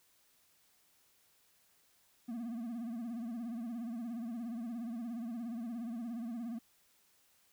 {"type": "tone with vibrato", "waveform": "triangle", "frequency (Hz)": 233.1, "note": "A#3", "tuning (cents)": 0, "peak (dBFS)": -36, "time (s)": [2.28, 6.59], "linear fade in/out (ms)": 10, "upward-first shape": "sine", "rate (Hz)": 17, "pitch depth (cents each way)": 100, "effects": ["white hiss -70 dBFS RMS until 7.52 s"]}